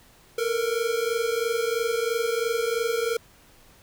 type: tone pair together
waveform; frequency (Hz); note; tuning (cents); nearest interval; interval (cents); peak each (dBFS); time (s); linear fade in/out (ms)
square; 451.3 / 474.3; A4 / A#4; +44 / +30; minor second; 86; -27 / -27; 0.38-3.17; 5
effects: pink hiss -55 dBFS RMS until 3.82 s